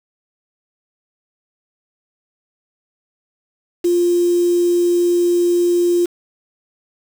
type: tone with quantisation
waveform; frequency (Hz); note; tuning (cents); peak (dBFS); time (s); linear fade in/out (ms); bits
sine; 349.2; F4; 0; -12; 3.84-6.06; 10; 5
effects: none